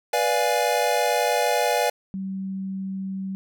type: chord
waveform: square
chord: B diminished seventh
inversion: none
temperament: equal with one note detuned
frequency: 489.1 / 587.3 / 698.5 / 830.6 Hz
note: B4 / D5 / F5 / Ab5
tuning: -17 / 0 / 0 / 0 cents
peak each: -26 dBFS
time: 0.13-1.9 s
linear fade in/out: 5 ms
type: tone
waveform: sine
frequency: 191.9 Hz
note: G3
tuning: 37 cents flat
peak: -27 dBFS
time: 2.14-3.35 s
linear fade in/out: 0 ms
effects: none